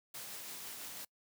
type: noise with tremolo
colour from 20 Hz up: white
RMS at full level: -45 dBFS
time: 0.14-1.05 s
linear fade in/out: 5 ms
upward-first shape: triangle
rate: 6 Hz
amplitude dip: 25%
effects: noise-tail reverb RT60 0.1 s tail -26 dB re dry + high-pass 100 Hz 12 dB/octave